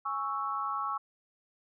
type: chord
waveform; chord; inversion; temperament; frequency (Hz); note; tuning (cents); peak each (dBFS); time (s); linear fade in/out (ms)
sine; C# minor; second; equal; 830.6 / 1108.7 / 1318.5; G#5 / C#6 / E6; 0 / 0 / 0; -39 / -33 / -35; 0.05-0.98; 10
effects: none